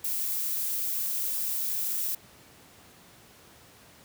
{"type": "noise", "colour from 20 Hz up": "violet", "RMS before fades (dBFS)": -30, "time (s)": [0.04, 2.15], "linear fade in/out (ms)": 5, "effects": ["pink hiss -54 dBFS RMS until 4.04 s", "high-pass 80 Hz 12 dB/octave"]}